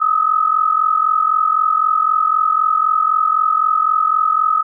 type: tone pair together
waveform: sine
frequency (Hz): 1244.5 / 1288.4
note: D#6 / E6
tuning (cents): 0 / -40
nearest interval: minor second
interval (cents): 60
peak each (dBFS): -15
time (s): 0-4.63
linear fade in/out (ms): 20
effects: none